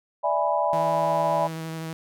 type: chord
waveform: sine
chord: E dominant seventh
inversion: third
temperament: equal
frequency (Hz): 587.3 / 659.3 / 830.6 / 987.8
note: D5 / E5 / G#5 / B5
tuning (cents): 0 / 0 / 0 / 0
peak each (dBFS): -26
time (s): 0.23-1.48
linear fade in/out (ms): 20
type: tone with vibrato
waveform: sawtooth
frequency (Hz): 161.6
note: E3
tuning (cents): -34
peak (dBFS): -27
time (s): 0.73-1.93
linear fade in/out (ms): 0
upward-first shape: square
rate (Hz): 12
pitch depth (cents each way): 11
effects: none